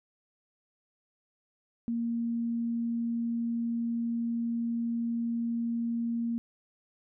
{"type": "tone", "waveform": "sine", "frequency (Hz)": 233.1, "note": "A#3", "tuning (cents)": 0, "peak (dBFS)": -28, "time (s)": [1.88, 6.38], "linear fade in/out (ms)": 0, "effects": []}